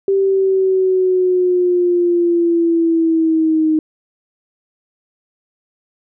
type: linear sweep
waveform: sine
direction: down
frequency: 392 to 311.1 Hz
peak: -11 dBFS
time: 0.08-3.79 s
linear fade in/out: 2 ms
effects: none